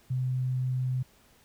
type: tone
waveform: sine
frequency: 128.1 Hz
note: C3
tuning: 36 cents flat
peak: -26 dBFS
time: 0.1-1.03 s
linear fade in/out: 10 ms
effects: pink hiss -61 dBFS RMS until 1.44 s